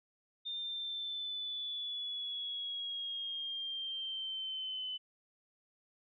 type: linear sweep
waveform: sine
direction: down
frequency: 3620 to 3015 Hz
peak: -37 dBFS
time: 0.45-4.98 s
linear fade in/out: 20 ms
effects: none